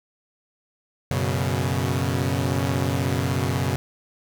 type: chord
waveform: sawtooth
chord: F# suspended fourth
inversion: none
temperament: equal with one note detuned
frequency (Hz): 92.5 / 122.26 / 138.59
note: F#2 / B2 / C#3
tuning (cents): 0 / -17 / 0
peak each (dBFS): -22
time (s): 1.11-3.76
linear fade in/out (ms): 0
effects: 8-bit